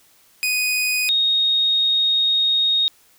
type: tone pair in turn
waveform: sawtooth / sine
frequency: 2489 / 3729 Hz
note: D#7 / A#7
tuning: 0 / 0 cents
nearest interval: perfect fifth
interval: 700 cents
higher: second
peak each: -15 dBFS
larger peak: neither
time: 0.43-1.09 / 1.09-2.88 s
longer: second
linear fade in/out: 0 ms
effects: white hiss -55 dBFS RMS until 3.18 s